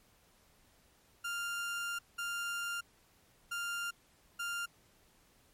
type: tone bursts at uneven times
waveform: 30% pulse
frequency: 1396.9 Hz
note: F6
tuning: in tune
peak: -33 dBFS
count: 4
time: 1.24-1.99 / 2.18-2.81 / 3.51-3.91 / 4.39-4.66 s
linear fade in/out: 10 ms
effects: pink hiss -67 dBFS RMS until 5.53 s + MP3 64 kbps